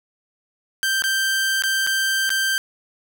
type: tone with dropouts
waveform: sawtooth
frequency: 1568 Hz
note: G6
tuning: in tune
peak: -15 dBFS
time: 0.83-2.58 s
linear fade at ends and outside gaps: 0 ms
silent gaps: 1.021-1.039 / 1.622-1.637 / 1.866-1.872 / 2.293-2.303 s
effects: none